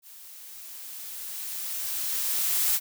blue noise with level ramp, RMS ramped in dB -48 to -23 dBFS, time 0.02-2.8 s, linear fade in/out 50 ms, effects none

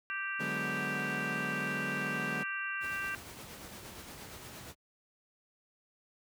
harmonic tone, 392 Hz, G4, in tune, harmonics 3 / 4 / 5 / 6 / 7, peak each -43 / -36 / -45 / -47 / -41 dBFS, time 0.1-3.15 s, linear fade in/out 0 ms
sawtooth chord, G# half-diminished seventh, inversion second, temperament equal, 146.83 / 185 / 207.7 / 246.9 Hz, D3 / F#3 / G#3 / B3, 0 / 0 / 0 / 0 cents, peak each -38 dBFS, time 0.39-2.44 s, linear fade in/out 20 ms
pink noise with tremolo, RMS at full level -46 dBFS, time 2.8-4.75 s, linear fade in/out 50 ms, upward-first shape sine, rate 8.6 Hz, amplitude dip 30%
effects high-pass 60 Hz 12 dB/octave

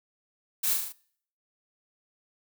blue noise with echo, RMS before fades -27 dBFS, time 0.63-0.74 s, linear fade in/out 10 ms, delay 37 ms, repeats 5, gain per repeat -3 dB, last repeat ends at 0.925 s, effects noise-tail reverb RT60 0.6 s tail -23 dB re dry

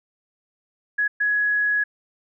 sine tone bursts at uneven times, 1677 Hz, G#6, 16 cents sharp, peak -18 dBFS, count 2, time 0.98-1.08 / 1.2-1.84 s, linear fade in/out 10 ms, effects none

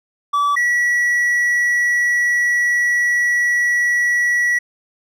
triangle tone pair in turn, 1152 / 1937.4 Hz, D6 / B6, -34 / -34 cents, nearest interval major sixth, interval 900 cents, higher second, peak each -12 dBFS, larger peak neither, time 0.33-0.56 / 0.56-4.59 s, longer second, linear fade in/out 10 ms, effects none

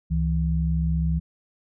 sine tone pair together, 68.53 / 163 Hz, C#2 / E3, -19 / -19 cents, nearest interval octave + minor third, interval 1500 cents, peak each -23 dBFS, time 0.1-1.2 s, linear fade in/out 20 ms, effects none

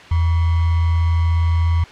sine tone with sample-and-hold, 83.5 Hz, E2, 23 cents sharp, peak -13 dBFS, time 0.11-1.84 s, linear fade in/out 5 ms, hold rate 1050 Hz, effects white hiss -39 dBFS RMS until 1.91 s + low-pass 3000 Hz 12 dB/octave

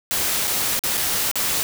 white noise with dropouts, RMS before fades -22 dBFS, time 0.11-1.63 s, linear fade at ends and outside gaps 0 ms, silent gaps 0.472-0.477 / 0.792-0.837 / 0.972-0.976 / 1.314-1.356 s, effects none

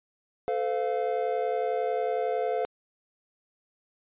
triangle chord, F major, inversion first, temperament equal with one note detuned, 440 / 511 / 698.5 Hz, A4 / C5 / F5, 0 / -41 / 0 cents, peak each -28 dBFS, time 0.48-2.65 s, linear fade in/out 0 ms, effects resampled to 8000 Hz

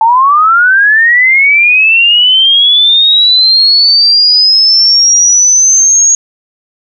sine linear sweep, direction up, 868 to 6645 Hz, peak -3 dBFS, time 0.01-6.15 s, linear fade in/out 2 ms, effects none

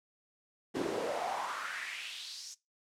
brown noise with high-pass filter sweep, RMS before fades -38 dBFS, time 0.74-2.55 s, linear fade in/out 20 ms, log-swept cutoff 300 to 6300 Hz, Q 3.5, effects noise-tail reverb RT60 0.2 s tail -19 dB re dry + low-pass 10000 Hz 12 dB/octave

